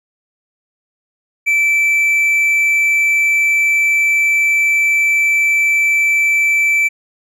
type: tone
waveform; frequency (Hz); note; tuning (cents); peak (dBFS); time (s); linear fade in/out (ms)
triangle; 2324; D7; -19; -9; 1.46-6.89; 20
effects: none